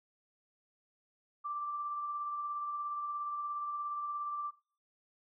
sine tone with tremolo, 1174.7 Hz, D6, in tune, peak -34 dBFS, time 1.44-4.51 s, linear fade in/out 20 ms, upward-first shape sine, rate 17 Hz, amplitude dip 30%, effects noise-tail reverb RT60 0.4 s tail -19 dB re dry

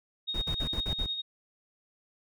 sine tone with tremolo, 3729 Hz, A#7, in tune, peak -29 dBFS, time 0.27-1.22 s, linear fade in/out 20 ms, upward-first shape sine, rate 9.8 Hz, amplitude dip 50%
brown noise bursts, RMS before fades -33 dBFS, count 6, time 0.34-1.063 s, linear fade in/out 5 ms, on 78 ms, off 51 ms
effects none

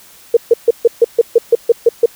sine tone bursts, 466.2 Hz, A#4, in tune, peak -3 dBFS, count 11, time 0.34-2.059 s, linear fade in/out 5 ms, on 29 ms, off 140 ms, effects white hiss -42 dBFS RMS until 2.15 s

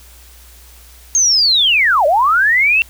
sine linear two-way sweep, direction down then up, 6530 to 551 to 2730 Hz, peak -9 dBFS, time 1.15-2.82 s, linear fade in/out 0 ms, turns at 2.06 s, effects added 60 Hz sine -41 dBFS peak until 2.89 s + white hiss -44 dBFS RMS until 2.89 s

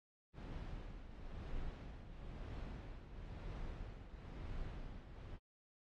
brown noise with tremolo, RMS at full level -45 dBFS, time 0.33-5.39 s, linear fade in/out 50 ms, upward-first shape triangle, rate 1 Hz, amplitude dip 65%, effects low-pass 4000 Hz 12 dB/octave + AAC 48 kbps

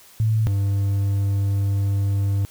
sine / triangle tone pair in turn, 110 / 99.42 Hz, A2 / G2, 0 / +25 cents, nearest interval major second, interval 175 cents, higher first, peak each -16 dBFS, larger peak neither, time 0.2-0.47 / 0.47-2.45 s, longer second, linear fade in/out 0 ms, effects white hiss -49 dBFS RMS until 2.5 s

